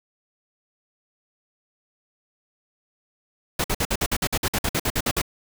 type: noise bursts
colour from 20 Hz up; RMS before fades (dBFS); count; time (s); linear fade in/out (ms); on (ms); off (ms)
pink; -23; 16; 3.59-5.217; 5; 52; 53
effects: none